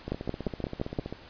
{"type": "two click trains", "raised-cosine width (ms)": 2, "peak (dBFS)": [-21, -15], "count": [17, 6], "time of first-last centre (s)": [[0.08, 1.126], [0.12, 0.988]], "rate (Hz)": [15.3, 5.76], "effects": ["pink hiss -50 dBFS RMS until 1.29 s", "resampled to 11025 Hz"]}